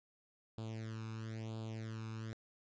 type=tone with flanger; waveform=sawtooth; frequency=111.2 Hz; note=A2; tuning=19 cents sharp; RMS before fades=-44 dBFS; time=0.58-2.33 s; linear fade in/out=0 ms; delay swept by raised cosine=0.25 to 0.79 ms; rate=1 Hz; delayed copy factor=+0.85; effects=resampled to 16000 Hz